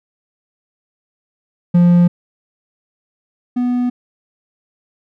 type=tone pair in turn; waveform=triangle; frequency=174.8 / 246.3 Hz; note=F3 / B3; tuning=+2 / -5 cents; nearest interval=tritone; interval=593 cents; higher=second; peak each=-5 / -12 dBFS; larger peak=first; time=1.74-2.08 / 3.56-3.9 s; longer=neither; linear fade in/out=10 ms; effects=none